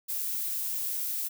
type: noise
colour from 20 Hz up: violet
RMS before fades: -32 dBFS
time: 0.08-1.29 s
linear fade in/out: 20 ms
effects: none